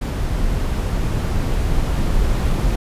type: noise with level ramp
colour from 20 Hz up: brown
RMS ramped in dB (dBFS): -20 to -17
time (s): 0.01-2.76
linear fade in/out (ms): 10
effects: resampled to 32000 Hz